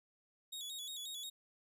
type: tone with vibrato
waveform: sawtooth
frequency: 3574 Hz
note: A7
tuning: 26 cents sharp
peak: -40 dBFS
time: 0.52-1.3 s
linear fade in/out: 10 ms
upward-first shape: square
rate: 5.6 Hz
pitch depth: 84 cents each way
effects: none